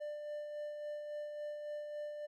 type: tone with tremolo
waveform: triangle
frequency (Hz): 594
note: D5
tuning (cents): +20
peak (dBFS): -37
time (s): 0-2.27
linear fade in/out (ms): 20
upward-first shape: sine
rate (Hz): 3.6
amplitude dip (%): 35
effects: none